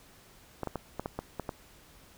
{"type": "clicks", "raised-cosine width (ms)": 1, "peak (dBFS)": -19, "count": 8, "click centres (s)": [0.633, 0.673, 0.757, 0.996, 1.059, 1.19, 1.397, 1.492], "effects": ["pink hiss -57 dBFS RMS until 2.17 s"]}